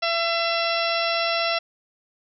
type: harmonic tone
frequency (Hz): 673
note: E5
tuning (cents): +36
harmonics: 1 / 2 / 3 / 4 / 5 / 6 / 7 / 8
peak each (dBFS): -25 / -28 / -31 / -28 / -32 / -32 / -36 / -31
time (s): 0.02-1.59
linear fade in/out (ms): 10
effects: none